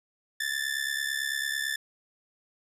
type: ring-modulated tone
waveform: sawtooth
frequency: 1760 Hz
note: A6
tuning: in tune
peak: -22 dBFS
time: 0.4-1.76 s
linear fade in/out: 5 ms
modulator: 34.5 Hz
effects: resampled to 32000 Hz